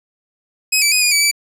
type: tone with pitch steps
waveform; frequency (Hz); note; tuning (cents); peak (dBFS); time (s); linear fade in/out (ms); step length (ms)
15% pulse; 2538 / 2316 / 2500 / 2441 / 2291 / 2314; D#7 / D7 / D#7 / D#7 / D7 / D7; +34 / -25 / +8 / -34 / -44 / -26; -5; 0.72-1.314; 10; 99
effects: none